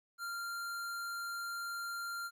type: tone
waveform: square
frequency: 1389 Hz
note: F6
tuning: 10 cents flat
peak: -39 dBFS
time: 0.18-2.31 s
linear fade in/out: 50 ms
effects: 13-bit